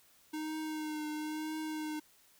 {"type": "tone with vibrato", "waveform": "square", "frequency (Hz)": 308.2, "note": "D#4", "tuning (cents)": -16, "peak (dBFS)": -37, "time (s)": [0.33, 2], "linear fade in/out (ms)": 10, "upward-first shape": "triangle", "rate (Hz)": 1, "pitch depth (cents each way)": 29, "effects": ["white hiss -65 dBFS RMS until 2.39 s"]}